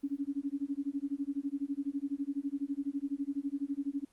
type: tone with tremolo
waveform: sine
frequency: 280.8 Hz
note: C#4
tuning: 22 cents sharp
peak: -29 dBFS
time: 0.03-4.05 s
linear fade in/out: 10 ms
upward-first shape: sine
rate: 12 Hz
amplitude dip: 100%
effects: pink hiss -69 dBFS RMS until 4.12 s + Opus 24 kbps